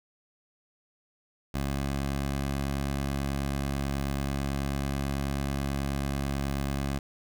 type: tone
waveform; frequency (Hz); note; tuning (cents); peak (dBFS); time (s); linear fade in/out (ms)
15% pulse; 69.2; C#2; -2; -22; 1.54-6.99; 5
effects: none

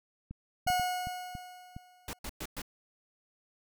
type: clicks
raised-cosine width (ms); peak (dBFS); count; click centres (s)
5; -29; 7; 0.31 / 0.667 / 0.702 / 0.797 / 1.071 / 1.352 / 1.765
type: tone with exponential decay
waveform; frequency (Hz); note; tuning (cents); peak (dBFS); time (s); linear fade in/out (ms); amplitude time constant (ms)
40% pulse; 727; F#5; -31; -24; 0.67-2.19; 5; 330
type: noise bursts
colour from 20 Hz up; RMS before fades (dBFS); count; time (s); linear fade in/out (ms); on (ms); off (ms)
pink; -39; 4; 2.08-2.618; 2; 52; 110
effects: none

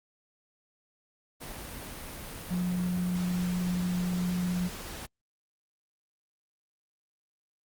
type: tone in noise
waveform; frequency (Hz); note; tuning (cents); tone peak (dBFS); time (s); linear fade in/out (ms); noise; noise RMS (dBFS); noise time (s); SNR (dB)
sine; 179.1; F3; +44; -27; 2.5-4.69; 20; pink; -41; 1.4-5.07; +11
effects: Opus 32 kbps

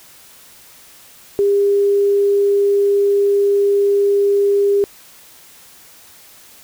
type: tone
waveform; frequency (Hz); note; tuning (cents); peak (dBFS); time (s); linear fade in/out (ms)
sine; 402.3; G4; +45; -11; 1.39-4.84; 0
effects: white hiss -44 dBFS RMS until 6.63 s

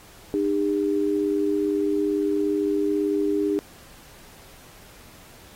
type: tone pair together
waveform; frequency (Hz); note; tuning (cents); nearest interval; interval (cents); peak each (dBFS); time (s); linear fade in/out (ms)
sine; 304.4 / 402.2; D#4 / G4; -38 / +44; perfect fourth; 482; -23; 0.34-3.59; 0
effects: pink hiss -49 dBFS RMS until 5.55 s + AAC 48 kbps

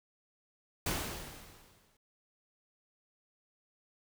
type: noise with exponential decay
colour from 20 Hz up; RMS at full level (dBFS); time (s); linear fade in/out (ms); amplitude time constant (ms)
pink; -32; 0.86-1.97; 5; 240
effects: none

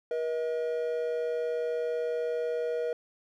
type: tone pair together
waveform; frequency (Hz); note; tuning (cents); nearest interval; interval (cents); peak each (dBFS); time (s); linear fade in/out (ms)
triangle; 479 / 635; A#4 / D#5; +47 / +35; perfect fourth; 488; -27 / -33; 0.11-2.93; 2
effects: none

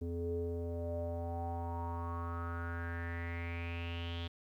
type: tone with low-pass filter sweep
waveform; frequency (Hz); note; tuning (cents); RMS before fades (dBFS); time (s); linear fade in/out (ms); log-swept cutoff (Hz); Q
square; 85; F2; -46; -39; 0.01-4.28; 10; 360 to 3400; 7
effects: 12-bit

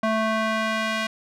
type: tone with band-pass filter sweep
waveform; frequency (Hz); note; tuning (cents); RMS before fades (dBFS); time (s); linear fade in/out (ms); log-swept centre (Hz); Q
square; 220; A3; 0; -24; 0.03-1.07; 5; 940 to 2300; 0.85
effects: none

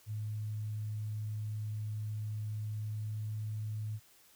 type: tone with pitch glide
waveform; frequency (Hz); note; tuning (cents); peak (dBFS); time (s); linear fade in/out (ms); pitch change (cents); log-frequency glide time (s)
sine; 106.9 to 107.58; A2 to A2; -49 to -39; -35; 0.06-4; 50; +10; 2.67-3.32
effects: white hiss -63 dBFS RMS until 4.35 s

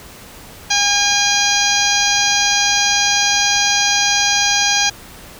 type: harmonic tone with a mistuned harmonic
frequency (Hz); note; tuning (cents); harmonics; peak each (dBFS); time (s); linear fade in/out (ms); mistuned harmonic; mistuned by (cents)
812; G#5; -39; 1 / 2 / 3 / 4 / 5 / 6 / 7 / 8; -21 / -21 / -21 / -21 / -21 / -21 / -21 / -21; 0.7-4.9; 10; 7; +44
effects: pink hiss -38 dBFS RMS until 5.39 s

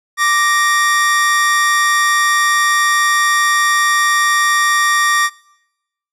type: tone pair together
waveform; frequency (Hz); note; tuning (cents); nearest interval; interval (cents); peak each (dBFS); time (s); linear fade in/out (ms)
45% pulse; 1174.7 / 1864.7; D6 / A#6; 0 / 0; minor sixth; 800; -14; 0.17-5.3; 50
effects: noise-tail reverb RT60 0.9 s tail -23 dB re dry + low-pass 12000 Hz 12 dB/octave

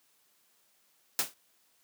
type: noise with exponential decay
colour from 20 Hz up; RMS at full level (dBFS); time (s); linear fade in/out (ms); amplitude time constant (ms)
white; -24; 1.19-1.34; 1; 32
effects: white hiss -69 dBFS RMS until 1.83 s + high-pass 150 Hz 12 dB/octave

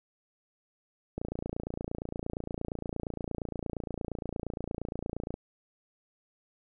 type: click train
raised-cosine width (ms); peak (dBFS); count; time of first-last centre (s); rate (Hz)
2; -21; 120; 1.18-5.341; 28.6
effects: none

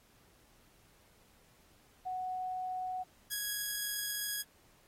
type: tone pair in turn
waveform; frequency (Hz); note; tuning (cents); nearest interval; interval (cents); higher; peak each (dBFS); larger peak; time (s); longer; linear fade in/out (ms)
sine / 5% pulse; 740 / 1661.2; F#5 / G#6; 0 / 0; octave + major second; 1400; second; -35 / -24; second; 2.05-3.04 / 3.3-4.43; second; 20
effects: pink hiss -66 dBFS RMS until 4.87 s + AAC 48 kbps

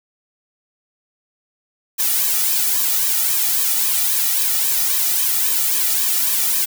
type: noise with flanger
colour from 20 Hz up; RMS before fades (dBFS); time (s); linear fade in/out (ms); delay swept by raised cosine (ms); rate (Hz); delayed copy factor
blue; -18; 1.98-6.66; 20; 1.4 to 1.92; 3.7; -0.8
effects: none

